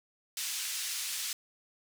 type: band-pass noise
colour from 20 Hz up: white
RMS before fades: -36 dBFS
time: 0.37-1.33 s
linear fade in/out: 2 ms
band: 2300 to 9200 Hz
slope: 12 dB/octave
effects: none